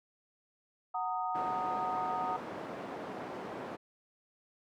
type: chord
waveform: sine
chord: D# minor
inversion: first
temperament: equal with one note detuned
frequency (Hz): 740 / 922.2 / 1244.5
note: F#5 / A#5 / D#6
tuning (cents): 0 / -19 / 0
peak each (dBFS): -35 / -37 / -37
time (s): 0.94-2.37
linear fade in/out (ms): 10
type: band-pass noise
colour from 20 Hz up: white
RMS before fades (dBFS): -42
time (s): 1.34-3.77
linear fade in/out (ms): 20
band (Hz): 190 to 760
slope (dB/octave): 12
effects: none